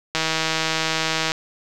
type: click train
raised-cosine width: 0.2 ms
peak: -4 dBFS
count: 188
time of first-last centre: 0.15-1.319 s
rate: 160 Hz
effects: none